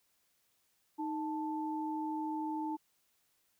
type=tone pair together; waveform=sine; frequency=311.1 / 879.9 Hz; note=D#4 / A5; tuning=0 / 0 cents; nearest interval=octave + tritone; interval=1800 cents; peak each=-36 / -38 dBFS; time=0.98-2.77 s; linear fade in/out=20 ms; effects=white hiss -75 dBFS RMS until 3.59 s